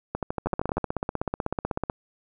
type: two click trains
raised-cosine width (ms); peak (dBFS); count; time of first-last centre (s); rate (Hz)
1; -12 / -13; 24 / 9; 0.47-1.899 / 0.15-0.77; 16.1 / 12.9
effects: none